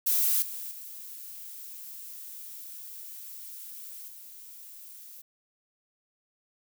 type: noise with level steps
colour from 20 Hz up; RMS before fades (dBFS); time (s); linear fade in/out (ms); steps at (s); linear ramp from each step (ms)
violet; -25 / -38 / -43 / -47; 0.06-5.22; 10; 0.42 / 0.71 / 4.08; 2
effects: none